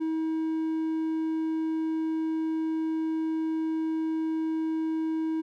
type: tone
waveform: triangle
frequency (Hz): 319.4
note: D#4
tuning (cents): +45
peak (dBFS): -24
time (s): 0-5.42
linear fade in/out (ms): 20
effects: none